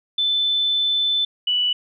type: tone pair in turn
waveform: sine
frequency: 3520 / 2960 Hz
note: A7 / F#7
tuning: 0 / 0 cents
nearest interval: minor third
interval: 300 cents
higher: first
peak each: -17 dBFS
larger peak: neither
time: 0.18-1.25 / 1.47-1.73 s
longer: first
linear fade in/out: 5 ms
effects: none